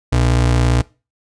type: ring-modulated tone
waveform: square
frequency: 92.5 Hz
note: F#2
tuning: in tune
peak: -10 dBFS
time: 0.12-0.82 s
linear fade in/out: 10 ms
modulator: 28.8 Hz
effects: noise-tail reverb RT60 0.3 s tail -21 dB re dry + resampled to 22050 Hz